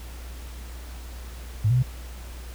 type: tone with pitch steps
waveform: sine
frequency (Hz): 106.4 / 123.8 / 127.1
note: G#2 / B2 / C3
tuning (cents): +42 / +5 / -50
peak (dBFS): -17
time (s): 1.64-1.829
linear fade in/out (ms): 10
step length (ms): 63
effects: added 60 Hz sine -36 dBFS peak until 2.54 s + pink hiss -46 dBFS RMS until 2.54 s